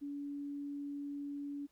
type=tone; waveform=sine; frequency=285.4 Hz; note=D4; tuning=49 cents flat; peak=-39 dBFS; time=0.01-1.67 s; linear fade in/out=20 ms; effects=pink hiss -75 dBFS RMS until 1.71 s